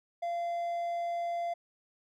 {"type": "tone", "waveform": "triangle", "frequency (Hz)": 688, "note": "F5", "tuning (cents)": -26, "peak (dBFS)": -29, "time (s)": [0.22, 1.54], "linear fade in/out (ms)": 10, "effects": []}